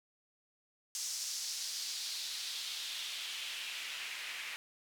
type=noise with band-pass filter sweep; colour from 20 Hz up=white; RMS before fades=-41 dBFS; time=0.95-4.56 s; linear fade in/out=0 ms; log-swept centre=6100 to 2200 Hz; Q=2.1; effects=none